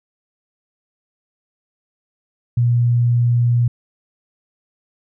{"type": "tone", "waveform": "sine", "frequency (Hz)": 120, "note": "B2", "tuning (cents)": -49, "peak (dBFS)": -12, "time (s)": [2.57, 3.68], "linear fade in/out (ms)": 5, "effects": []}